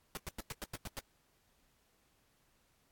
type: noise bursts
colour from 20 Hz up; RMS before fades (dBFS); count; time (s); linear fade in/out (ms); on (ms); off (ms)
pink; -41; 8; 0.15-0.991; 0; 22; 95
effects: pink hiss -73 dBFS RMS until 2.91 s + AAC 64 kbps